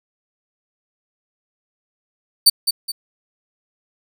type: tone with echo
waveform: sawtooth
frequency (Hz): 4573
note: D8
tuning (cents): -47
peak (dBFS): -4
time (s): 2.46-2.5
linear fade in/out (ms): 10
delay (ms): 210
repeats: 2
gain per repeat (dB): -8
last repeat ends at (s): 2.92
effects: none